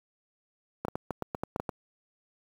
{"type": "clicks", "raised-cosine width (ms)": 1, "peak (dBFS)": -17, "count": 10, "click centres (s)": [0.85, 0.883, 0.955, 1.107, 1.223, 1.348, 1.435, 1.561, 1.599, 1.692], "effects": ["high-pass 80 Hz 12 dB/octave", "8-bit"]}